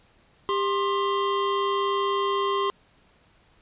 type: tone pair together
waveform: square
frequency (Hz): 397.6 / 1056.6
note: G4 / C6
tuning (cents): +25 / +17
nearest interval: octave + perfect fourth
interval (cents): 1692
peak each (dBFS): -26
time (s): 0.49-2.7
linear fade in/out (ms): 0
effects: pink hiss -60 dBFS RMS until 3.61 s + resampled to 8000 Hz